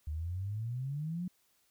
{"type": "exponential sweep", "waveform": "sine", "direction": "up", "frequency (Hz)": [73.42, 185], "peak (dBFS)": -34, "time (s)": [0.07, 1.28], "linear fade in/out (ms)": 5, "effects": ["white hiss -72 dBFS RMS until 1.7 s"]}